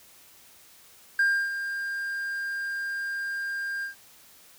triangle tone with ADSR envelope, 1600 Hz, G6, 35 cents sharp, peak -16 dBFS, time 1.19-3.95 s, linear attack 4 ms, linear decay 300 ms, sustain -11 dB, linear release 120 ms, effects tanh soft clip ceiling -13 dBFS + white hiss -54 dBFS RMS until 4.58 s

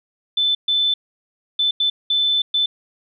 sine tone bursts at uneven times, 3520 Hz, A7, in tune, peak -15 dBFS, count 6, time 0.37-0.55 / 0.68-0.94 / 1.59-1.71 / 1.8-1.9 / 2.1-2.42 / 2.54-2.66 s, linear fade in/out 5 ms, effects none

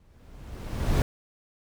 brown noise with exponential growth, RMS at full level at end -20 dBFS, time 0-1.02 s, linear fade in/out 1 ms, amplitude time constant 220 ms, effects none

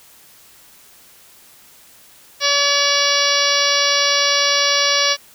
harmonic tone, 570 Hz, C#5, 48 cents sharp, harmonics 1 / 2 / 3 / 4 / 5 / 6 / 7 / 8 / 9 / 10, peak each -23 / -23 / -23 / -23 / -23 / -23 / -23 / -23 / -23 / -23 dBFS, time 2.4-5.17 s, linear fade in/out 50 ms, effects white hiss -47 dBFS RMS until 5.34 s

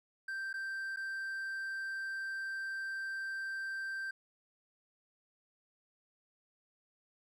triangle tone with dropouts, 1568 Hz, G6, in tune, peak -35 dBFS, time 0.28-4.11 s, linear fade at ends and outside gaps 5 ms, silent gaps 0.53-0.539 / 0.962-0.97 s, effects none

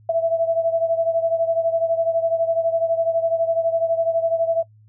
sine beating tone pair, 659.3 / 671.3 Hz, E5 / E5, 0 / +31 cents, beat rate 12 Hz, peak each -18 / -23 dBFS, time 0.09-4.63 s, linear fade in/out 5 ms, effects noise-tail reverb RT60 0.1 s tail -24 dB re dry + added 107 Hz sine -48 dBFS peak until 4.88 s

